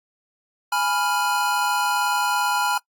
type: chord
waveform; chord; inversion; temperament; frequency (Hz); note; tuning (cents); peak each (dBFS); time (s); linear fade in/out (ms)
square; F diminished; first; equal; 830.6 / 987.8 / 1396.9; Ab5 / Cb6 / F6; 0 / 0 / 0; -25; 0.72-2.78; 5
effects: noise-tail reverb RT60 0.1 s tail -22 dB re dry + AAC 64 kbps